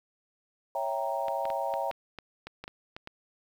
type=chord; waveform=sine; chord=C# diminished seventh; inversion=none; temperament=equal; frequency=554.4 / 659.3 / 784 / 932.3 Hz; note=C#5 / E5 / G5 / Bb5; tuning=0 / 0 / 0 / 0 cents; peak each=-34 dBFS; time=0.75-1.91 s; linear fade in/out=2 ms
type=clicks; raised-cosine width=0.3 ms; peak=-24 dBFS; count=11; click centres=1.283 / 1.454 / 1.502 / 1.739 / 1.913 / 2.187 / 2.47 / 2.64 / 2.679 / 2.965 / 3.074 s
effects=9-bit